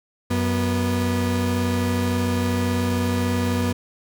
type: tone pair together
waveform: 35% pulse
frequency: 93 / 244.3 Hz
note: F#2 / B3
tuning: +9 / -19 cents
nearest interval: octave + perfect fourth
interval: 1672 cents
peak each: -21 dBFS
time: 0.3-3.73 s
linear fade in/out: 10 ms
effects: none